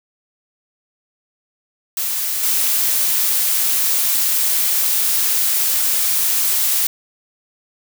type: noise with level steps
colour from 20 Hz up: blue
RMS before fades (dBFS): -21 / -17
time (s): 1.97-6.87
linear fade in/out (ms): 2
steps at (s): 2.43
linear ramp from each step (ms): 5
effects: none